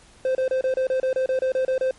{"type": "tone bursts", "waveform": "triangle", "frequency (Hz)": 520, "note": "C5", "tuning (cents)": -11, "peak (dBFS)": -17, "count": 13, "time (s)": [0.25, 1.91], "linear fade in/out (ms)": 2, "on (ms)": 100, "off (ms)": 30, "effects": ["pink hiss -52 dBFS RMS until 1.98 s", "MP3 48 kbps"]}